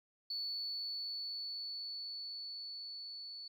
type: tone with level ramp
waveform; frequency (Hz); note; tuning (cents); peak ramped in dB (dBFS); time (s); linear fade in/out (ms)
sine; 4448; C#8; +5; -36 to -45; 0.3-3.48; 5
effects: tanh soft clip ceiling -32 dBFS + 13-bit